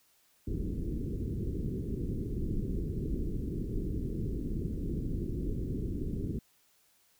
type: low-pass noise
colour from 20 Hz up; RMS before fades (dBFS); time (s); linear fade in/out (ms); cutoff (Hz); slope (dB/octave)
pink; -34; 0.47-6.39; 5; 400; 48
effects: white hiss -68 dBFS RMS until 7.19 s